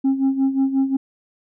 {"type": "tone with tremolo", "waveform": "sine", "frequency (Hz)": 269.2, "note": "C4", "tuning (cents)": 49, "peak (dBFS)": -11, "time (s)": [0.04, 0.97], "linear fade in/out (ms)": 10, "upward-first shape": "sine", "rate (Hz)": 5.6, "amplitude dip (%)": 75, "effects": ["tanh soft clip ceiling -13 dBFS"]}